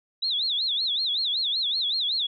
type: tone with vibrato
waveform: sine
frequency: 3774 Hz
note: A#7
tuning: 21 cents sharp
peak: -23 dBFS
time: 0.22-2.27 s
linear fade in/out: 10 ms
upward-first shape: sine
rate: 5.3 Hz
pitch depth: 220 cents each way
effects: none